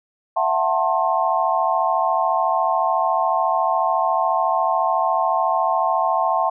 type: chord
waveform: sine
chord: F# half-diminished seventh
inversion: third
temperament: just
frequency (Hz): 666 / 740 / 888 / 1065.6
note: E5 / F#5 / A5 / C6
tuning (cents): +18 / 0 / +16 / +31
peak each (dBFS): -22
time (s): 0.36-6.5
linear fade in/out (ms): 10
effects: none